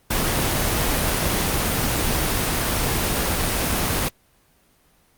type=noise; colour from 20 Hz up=pink; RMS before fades=-21 dBFS; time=0.1-4.09 s; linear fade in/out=10 ms; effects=pink hiss -59 dBFS RMS until 5.17 s + Opus 24 kbps